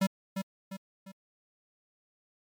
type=tone with echo; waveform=square; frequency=193.1 Hz; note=G3; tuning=26 cents flat; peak=-24 dBFS; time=0.01-0.07 s; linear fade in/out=10 ms; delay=350 ms; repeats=3; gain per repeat=-7 dB; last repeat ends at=1.12 s; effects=MP3 96 kbps